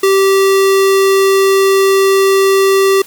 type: tone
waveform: square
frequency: 388.8 Hz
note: G4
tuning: 14 cents flat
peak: -8 dBFS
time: 0.03-3.02 s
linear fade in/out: 5 ms
effects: white hiss -37 dBFS RMS until 3.06 s